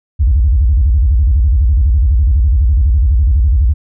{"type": "tone with vibrato", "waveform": "sine", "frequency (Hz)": 64.1, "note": "C2", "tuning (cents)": -35, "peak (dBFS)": -6, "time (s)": [0.19, 3.74], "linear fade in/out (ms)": 20, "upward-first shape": "square", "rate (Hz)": 12, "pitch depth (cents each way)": 290, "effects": ["tanh soft clip ceiling -2 dBFS"]}